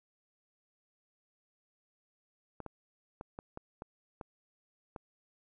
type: clicks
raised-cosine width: 1 ms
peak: -28 dBFS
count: 8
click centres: 2.603 / 2.663 / 3.211 / 3.389 / 3.574 / 3.821 / 4.212 / 4.962 s
effects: none